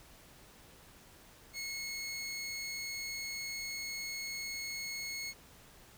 20% pulse tone, 2179 Hz, C#7, 30 cents flat, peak -33 dBFS, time 1.53-5.34 s, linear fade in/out 50 ms, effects pink hiss -58 dBFS RMS until 5.97 s

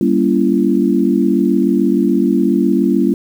sine chord, G diminished seventh, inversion none, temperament just, 196 / 235.2 / 282.2 / 338.7 Hz, G3 / Bb3 / Db4 / Fb4, 0 / +16 / +31 / +47 cents, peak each -16 dBFS, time 0.01-3.14 s, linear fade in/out 2 ms, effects 7-bit

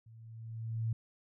sine tone with level ramp, 113 Hz, A2, 47 cents sharp, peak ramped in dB -53 to -29 dBFS, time 0.06-0.93 s, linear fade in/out 5 ms, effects none

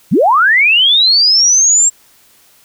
sine linear sweep, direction up, 116.54 to 7550 Hz, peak -6 dBFS, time 0.11-1.9 s, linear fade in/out 20 ms, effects white hiss -48 dBFS RMS until 2.64 s

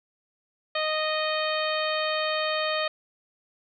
harmonic tone, 620 Hz, D#5, 6 cents flat, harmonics 1 / 2 / 3 / 4 / 5 / 6 / 7, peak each -28 / -31 / -33 / -34 / -35 / -36 / -36 dBFS, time 0.75-2.88 s, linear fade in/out 5 ms, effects none

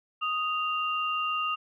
sine tone pair together, 1244.5 / 2783 Hz, D#6 / F7, 0 / -7 cents, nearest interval octave + major second, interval 1393 cents, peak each -28 / -31 dBFS, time 0.21-1.56 s, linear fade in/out 20 ms, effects none

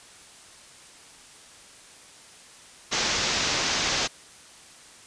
white low-pass noise, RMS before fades -26 dBFS, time 2.91-4.08 s, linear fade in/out 20 ms, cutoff 6500 Hz, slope 48 dB/octave, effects white hiss -49 dBFS RMS until 5.06 s + resampled to 22050 Hz

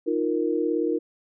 sine chord, Eb suspended second, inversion none, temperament equal, 311.1 / 349.2 / 466.2 Hz, Eb4 / F4 / Bb4, 0 / 0 / 0 cents, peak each -26 dBFS, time 0.06-0.99 s, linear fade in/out 20 ms, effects none

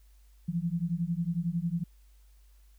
sine beating tone pair, 164.81 / 175.81 Hz, E3 / F3, 0 / +12 cents, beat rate 11 Hz, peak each -31 dBFS, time 0.48-1.84 s, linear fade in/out 10 ms, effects added 50 Hz sine -55 dBFS peak until 2.78 s + white hiss -70 dBFS RMS until 2.78 s

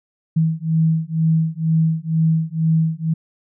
sine beating tone pair, 160 / 162.1 Hz, D#3 / E3, +49 / -29 cents, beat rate 2.1 Hz, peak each -18 / -18 dBFS, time 0.36-3.14 s, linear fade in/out 10 ms, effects none

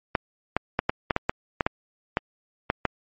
clicks, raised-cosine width 0.5 ms, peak -6 dBFS, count 12, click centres 0.152 / 0.566 / 0.791 / 0.895 / 1.108 / 1.164 / 1.295 / 1.608 / 1.665 / 2.171 / 2.701 / 2.853 s, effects MP3 32 kbps

